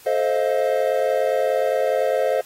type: chord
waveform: triangle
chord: F dominant seventh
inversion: first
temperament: just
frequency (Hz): 436.5 / 523.8 / 628.6 / 698.5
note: A4 / C5 / Eb5 / F5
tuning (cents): -14 / +2 / +18 / 0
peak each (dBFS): -23 / -19 / -21 / -24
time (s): 0.06-2.41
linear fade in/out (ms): 5
effects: white hiss -47 dBFS RMS until 2.45 s + AAC 48 kbps